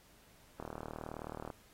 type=click train; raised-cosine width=1 ms; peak=-28 dBFS; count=36; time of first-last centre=0.6-1.502 s; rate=38.8 Hz; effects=pink hiss -64 dBFS RMS until 1.73 s + AAC 48 kbps